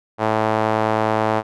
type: tone with band-pass filter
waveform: sawtooth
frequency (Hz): 109.4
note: A2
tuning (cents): -9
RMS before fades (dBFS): -19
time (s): 0.18-1.43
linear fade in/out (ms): 50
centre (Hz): 800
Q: 1.4
effects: none